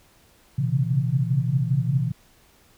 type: tone cluster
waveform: sine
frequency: 121.2 / 133.5 / 138.6 / 166 Hz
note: B2 / C3 / C#3 / E3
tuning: -32 / +35 / 0 / +12 cents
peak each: -25 / -24 / -25 / -27 dBFS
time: 0.58-2.12 s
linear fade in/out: 10 ms
effects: pink hiss -57 dBFS RMS until 2.77 s